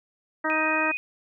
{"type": "harmonic tone", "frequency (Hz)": 313.2, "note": "D#4", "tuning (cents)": 11, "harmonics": [1, 2, 3, 4, 5, 6], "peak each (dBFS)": [-30, -30, -30, -30, -30, -30], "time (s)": [0.44, 0.92], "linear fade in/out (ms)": 10}
{"type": "tone", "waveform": "sine", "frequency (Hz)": 2489, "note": "D#7", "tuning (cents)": 0, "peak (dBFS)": -26, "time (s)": [0.5, 0.97], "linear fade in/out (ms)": 0}
{"effects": []}